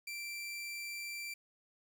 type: tone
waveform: sawtooth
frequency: 2349 Hz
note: D7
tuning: in tune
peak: -37 dBFS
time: 0.07-1.34 s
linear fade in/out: 5 ms
effects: 11-bit